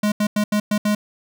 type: tone bursts at uneven times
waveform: square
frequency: 209.2 Hz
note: G#3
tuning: 13 cents sharp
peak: -17 dBFS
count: 6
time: 0.03-0.12 / 0.2-0.27 / 0.36-0.44 / 0.52-0.6 / 0.71-0.78 / 0.85-0.95 s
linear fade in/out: 5 ms
effects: none

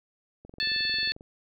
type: click train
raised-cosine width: 2 ms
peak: -33 dBFS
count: 18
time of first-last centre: 0.45-1.209 s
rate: 22.4 Hz
type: harmonic tone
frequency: 880 Hz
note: A5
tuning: in tune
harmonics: 2 / 3 / 4 / 5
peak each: -31 / -34 / -33 / -28 dBFS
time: 0.6-1.12 s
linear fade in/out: 0 ms
effects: none

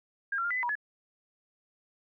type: tone with pitch steps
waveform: sine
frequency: 1615 / 1368 / 1403 / 1996 / 2025 / 964 / 1704 Hz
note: G#6 / F6 / F6 / B6 / B6 / B5 / G#6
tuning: -49 / -36 / +8 / +18 / +43 / -42 / +44 cents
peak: -28 dBFS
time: 0.32-0.754 s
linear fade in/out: 5 ms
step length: 62 ms
effects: none

